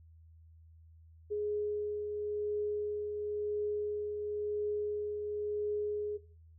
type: tone with tremolo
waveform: sine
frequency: 417.5 Hz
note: G#4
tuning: 9 cents sharp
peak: -30 dBFS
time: 1.3-6.18 s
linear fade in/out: 20 ms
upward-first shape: triangle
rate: 0.96 Hz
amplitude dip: 40%
effects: noise-tail reverb RT60 0.5 s tail -18 dB re dry + added 81 Hz sine -55 dBFS peak until 6.58 s

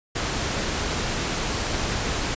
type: noise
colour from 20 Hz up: pink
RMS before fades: -26 dBFS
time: 0.15-2.35 s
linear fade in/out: 10 ms
effects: resampled to 16000 Hz

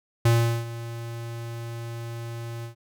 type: tone with ADSR envelope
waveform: square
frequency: 116.54 Hz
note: A#2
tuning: in tune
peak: -16 dBFS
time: 0.25-2.75 s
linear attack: 6 ms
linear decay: 390 ms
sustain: -17 dB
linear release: 110 ms
effects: none

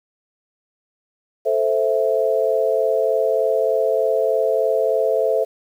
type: chord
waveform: sine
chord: A minor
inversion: none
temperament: equal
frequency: 440 / 523.3 / 659.3 Hz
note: A4 / C5 / E5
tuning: 0 / 0 / 0 cents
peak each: -20 dBFS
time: 1.45-5.45 s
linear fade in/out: 20 ms
effects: 8-bit

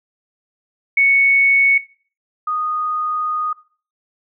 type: tone pair in turn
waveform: sine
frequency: 2217 / 1237.1 Hz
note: C#7 / D#6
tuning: 0 / -10 cents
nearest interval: minor seventh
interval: 1010 cents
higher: first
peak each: -10 / -18 dBFS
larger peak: first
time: 0.97-1.78 / 2.47-3.53 s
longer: second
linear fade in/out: 5 ms
effects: noise-tail reverb RT60 0.4 s tail -18 dB re dry

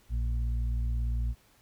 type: harmonic tone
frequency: 58.3 Hz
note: A#1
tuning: 1 cent sharp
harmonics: 1 / 2 / 4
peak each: -27 / -37 / -48 dBFS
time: 0.09-1.35 s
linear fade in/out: 50 ms
effects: pink hiss -63 dBFS RMS until 1.61 s

